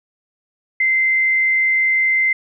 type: tone with frequency modulation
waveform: sine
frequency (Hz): 2075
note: C7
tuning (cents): -15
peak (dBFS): -13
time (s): 0.8-2.33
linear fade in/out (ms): 5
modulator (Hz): 94.2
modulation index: 0.22
effects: none